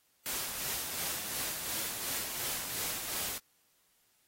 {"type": "noise with tremolo", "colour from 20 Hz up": "white", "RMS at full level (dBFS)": -35, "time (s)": [0.26, 3.38], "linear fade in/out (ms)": 0, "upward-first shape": "sine", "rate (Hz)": 2.8, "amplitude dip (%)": 40, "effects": ["white hiss -71 dBFS RMS until 4.27 s", "AAC 48 kbps"]}